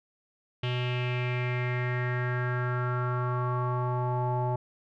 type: tone with low-pass filter sweep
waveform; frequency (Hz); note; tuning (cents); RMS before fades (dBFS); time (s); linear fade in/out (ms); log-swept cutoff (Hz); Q
square; 124.1; B2; +9; -29; 0.63-4.56; 5; 3000 to 810; 4.9
effects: none